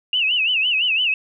sine tone with vibrato, 2767 Hz, F7, 17 cents flat, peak -16 dBFS, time 0.13-1.14 s, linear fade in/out 2 ms, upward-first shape sine, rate 5.9 Hz, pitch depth 160 cents each way, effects none

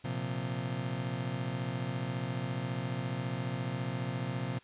35% pulse chord, Bb suspended second, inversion none, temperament just, 116.54 / 131.11 / 174.81 Hz, Bb2 / C3 / F3, 0 / +4 / +2 cents, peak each -37 / -34 / -38 dBFS, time 0.04-4.59 s, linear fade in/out 10 ms, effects white hiss -60 dBFS RMS until 4.63 s + resampled to 8000 Hz

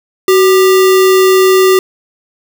sine tone with sample-and-hold, 376.2 Hz, F#4, 29 cents sharp, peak -4 dBFS, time 0.28-1.79 s, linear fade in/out 2 ms, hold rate 1575 Hz, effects none

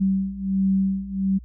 sine beating tone pair, 191.8 / 193.2 Hz, G3 / G3, -37 / -25 cents, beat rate 1.4 Hz, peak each -24 / -21 dBFS, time 0-1.39 s, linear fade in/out 20 ms, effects added 60 Hz sine -39 dBFS peak until 1.44 s

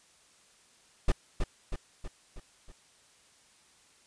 brown noise with echo, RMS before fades -22 dBFS, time 1.08-1.12 s, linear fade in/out 5 ms, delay 320 ms, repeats 5, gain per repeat -5 dB, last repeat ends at 2.72 s, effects white hiss -62 dBFS RMS until 4.06 s + resampled to 22050 Hz

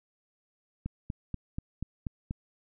click train, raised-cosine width 5 ms, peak -21 dBFS, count 7, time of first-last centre 0.86-2.309 s, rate 4.14 Hz, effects none

